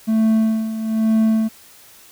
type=tone with tremolo; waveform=triangle; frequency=220.9 Hz; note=A3; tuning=7 cents sharp; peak=-10 dBFS; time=0.07-1.49 s; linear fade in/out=20 ms; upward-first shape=sine; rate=1.1 Hz; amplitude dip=70%; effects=white hiss -46 dBFS RMS until 2.11 s